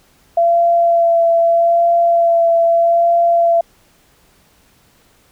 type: tone with vibrato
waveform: sine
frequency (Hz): 678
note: E5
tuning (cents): +49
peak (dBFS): -9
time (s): 0.37-3.61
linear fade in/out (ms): 5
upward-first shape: sine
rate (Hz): 0.8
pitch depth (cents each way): 16
effects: pink hiss -53 dBFS RMS until 5.31 s